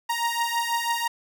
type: beating tone pair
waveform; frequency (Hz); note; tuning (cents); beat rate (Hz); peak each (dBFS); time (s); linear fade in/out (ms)
sawtooth; 932.3 / 938.4; A#5 / A#5; 0 / +11; 6.1; -23; 0.09-1.08; 10
effects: none